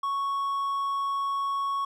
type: tone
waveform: triangle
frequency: 1108.7 Hz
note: C#6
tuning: in tune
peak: -24 dBFS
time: 0.03-1.85 s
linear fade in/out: 5 ms
effects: none